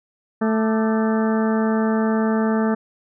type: harmonic tone with a mistuned harmonic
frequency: 220.3 Hz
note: A3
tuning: 2 cents sharp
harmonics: 1 / 2 / 3 / 4 / 5 / 6 / 7 / 8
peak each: -18 / -24 / -28 / -30 / -32 / -34 / -35 / -36 dBFS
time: 0.41-2.75 s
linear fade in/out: 10 ms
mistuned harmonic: 5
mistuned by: +120 cents
effects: none